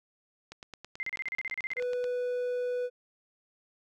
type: click train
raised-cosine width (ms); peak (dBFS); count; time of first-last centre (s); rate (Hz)
0.2; -26; 15; 0.52-2.042; 9.2
type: tone bursts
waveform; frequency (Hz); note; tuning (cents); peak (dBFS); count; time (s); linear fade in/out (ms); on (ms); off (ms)
sine; 2085; C7; -7; -31; 13; 1-1.798; 0; 30; 34
type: tone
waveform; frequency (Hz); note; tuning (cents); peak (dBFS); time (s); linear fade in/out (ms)
triangle; 493.9; B4; 0; -27; 1.76-2.9; 50
effects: none